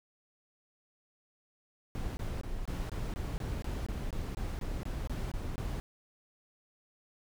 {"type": "noise bursts", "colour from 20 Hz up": "brown", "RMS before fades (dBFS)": -36, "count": 16, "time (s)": [1.95, 5.8], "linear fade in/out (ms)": 0, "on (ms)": 220, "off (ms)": 22, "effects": []}